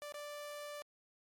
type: tone with dropouts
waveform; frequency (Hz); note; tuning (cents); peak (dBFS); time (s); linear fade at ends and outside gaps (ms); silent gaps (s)
sawtooth; 587.3; D5; 0; -40; 0.02-0.82; 0; 0.122-0.142
effects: MP3 64 kbps